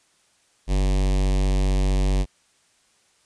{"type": "tone with notch filter", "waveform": "square", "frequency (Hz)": 47.7, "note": "G1", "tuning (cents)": -47, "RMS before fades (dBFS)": -20, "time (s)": [0.67, 2.26], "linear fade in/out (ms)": 50, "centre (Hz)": 1400, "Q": 1.2, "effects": ["white hiss -62 dBFS RMS until 3.25 s", "resampled to 22050 Hz"]}